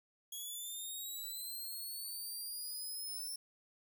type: linear sweep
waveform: 5% pulse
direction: up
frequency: 3316 to 5380 Hz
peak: -35 dBFS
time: 0.32-3.36 s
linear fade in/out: 5 ms
effects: none